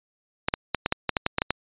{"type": "clicks", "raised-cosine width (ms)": 0.3, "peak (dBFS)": -6, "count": 11, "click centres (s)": [0.485, 0.539, 0.747, 0.861, 0.924, 1.093, 1.168, 1.264, 1.384, 1.419, 1.506], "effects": ["resampled to 8000 Hz"]}